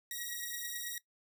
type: beating tone pair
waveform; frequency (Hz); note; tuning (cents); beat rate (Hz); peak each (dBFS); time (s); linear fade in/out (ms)
5% pulse; 1900 / 1909.2; A#6 / A#6; +33 / +41; 9.2; -31; 0.11-0.98; 2
effects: noise-tail reverb RT60 0.1 s tail -18 dB re dry